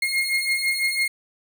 35% pulse beating tone pair, 2140 / 2146 Hz, C7 / C7, +38 / +43 cents, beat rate 6 Hz, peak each -24 / -21 dBFS, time 0.02-1.08 s, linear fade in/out 5 ms, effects none

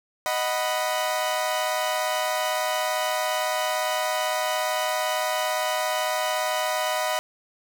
sawtooth chord, B major, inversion first, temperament equal, 622.3 / 740 / 987.8 Hz, D#5 / F#5 / B5, 0 / 0 / 0 cents, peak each -23 / -25 / -25 dBFS, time 0.26-7.19 s, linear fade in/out 0 ms, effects none

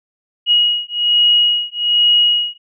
sine beating tone pair, 2894 / 2895.2 Hz, F#7 / F#7, -39 / -38 cents, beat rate 1.2 Hz, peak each -14 dBFS, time 0.46-2.58 s, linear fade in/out 50 ms, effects none

